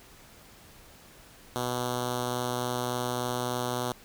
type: tone with notch filter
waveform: 5% pulse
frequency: 123.47 Hz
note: B2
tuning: in tune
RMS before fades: -31 dBFS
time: 1.56-3.92 s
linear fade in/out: 0 ms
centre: 1900 Hz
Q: 1.4
effects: pink hiss -53 dBFS RMS until 4.04 s